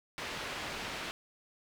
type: low-pass noise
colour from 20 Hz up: white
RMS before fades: -40 dBFS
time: 0.18-1.11 s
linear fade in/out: 0 ms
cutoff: 3000 Hz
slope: 12 dB/octave
effects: none